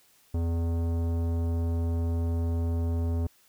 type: tone with tanh clipping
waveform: sine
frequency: 83.8 Hz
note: E2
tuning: 29 cents sharp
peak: -27 dBFS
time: 0.34-3.27 s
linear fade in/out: 5 ms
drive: 16 dB
effects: white hiss -62 dBFS RMS until 3.48 s